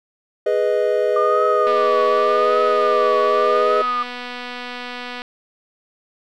triangle chord, G# minor, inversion none, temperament equal, 415.3 / 493.9 / 622.3 Hz, G#4 / B4 / D#5, 0 / 0 / 0 cents, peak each -18 dBFS, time 0.46-3.82 s, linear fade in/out 5 ms
sine tone with vibrato, 1198 Hz, D6, 34 cents sharp, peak -18 dBFS, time 1.16-4.03 s, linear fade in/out 5 ms, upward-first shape triangle, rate 0.86 Hz, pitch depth 110 cents each way
click train, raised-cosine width 0.3 ms, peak -15 dBFS, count 874, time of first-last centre 1.67-5.219 s, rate 246 Hz
effects none

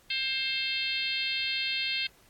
harmonic tone with a mistuned harmonic, 530 Hz, C5, 22 cents sharp, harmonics 3 / 4 / 5 / 6 / 7 / 8 / 9, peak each -42 / -36 / -33 / -34 / -36 / -35 / -44 dBFS, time 0.1-2.07 s, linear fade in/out 5 ms, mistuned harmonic 7, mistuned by -34 cents, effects pink hiss -61 dBFS RMS until 2.29 s + AAC 64 kbps

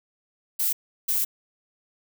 violet noise bursts at uneven times, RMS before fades -24 dBFS, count 2, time 0.59-0.73 / 1.08-1.25 s, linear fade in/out 10 ms, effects none

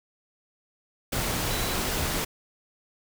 sine tone in noise, 3951 Hz, B7, in tune, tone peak -38 dBFS, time 1.5-1.74 s, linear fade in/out 10 ms, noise pink, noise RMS -28 dBFS, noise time 1.12-2.25 s, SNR -13 dB, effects none

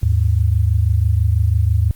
sine tone pair together, 77.91 / 104 Hz, D#2 / G#2, +3 / +3 cents, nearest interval perfect fourth, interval 500 cents, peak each -15 dBFS, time 0.03-1.91 s, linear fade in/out 0 ms, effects white hiss -49 dBFS RMS until 1.95 s + Opus 48 kbps

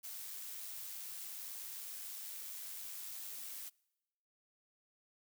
blue noise with amplitude modulation, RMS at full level -45 dBFS, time 0.03-3.7 s, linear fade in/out 20 ms, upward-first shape sine, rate 99.6 Hz, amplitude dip 30%, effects noise-tail reverb RT60 1.0 s tail -26 dB re dry

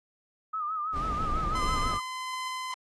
sine tone with vibrato, 1244.5 Hz, D#6, in tune, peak -29 dBFS, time 0.53-2 s, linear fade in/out 10 ms, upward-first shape sine, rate 6.1 Hz, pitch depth 78 cents each way
brown noise, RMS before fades -32 dBFS, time 0.92-1.99 s, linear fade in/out 50 ms
sawtooth tone with tremolo, 1026 Hz, C6, 34 cents flat, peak -28 dBFS, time 1.55-2.74 s, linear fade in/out 2 ms, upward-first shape triangle, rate 1.4 Hz, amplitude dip 25%
effects low-pass 8000 Hz 12 dB/octave + AAC 32 kbps

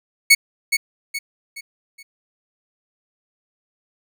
sawtooth tone with echo, 2217 Hz, C#7, in tune, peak -4 dBFS, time 0.3-0.35 s, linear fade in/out 10 ms, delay 420 ms, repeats 4, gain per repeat -8 dB, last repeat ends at 2.03 s, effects none

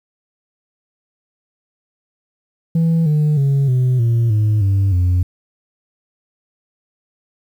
sine tone with pitch steps, 164.7 / 151.03 / 138.5 / 127 / 116.46 / 106.79 / 97.93 / 89.8 Hz, E3 / D3 / C#3 / B2 / A#2 / G#2 / G2 / F2, -1 / +49 / -1 / +49 / -1 / +49 / -1 / +49 cents, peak -9 dBFS, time 2.75-5.23 s, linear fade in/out 5 ms, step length 310 ms, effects tanh soft clip ceiling -11 dBFS + 8-bit

